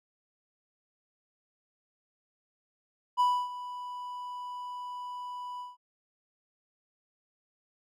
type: tone with ADSR envelope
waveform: triangle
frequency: 987.8 Hz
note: B5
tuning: in tune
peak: -19 dBFS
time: 3.17-5.77 s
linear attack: 32 ms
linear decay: 280 ms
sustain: -16 dB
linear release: 170 ms
effects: none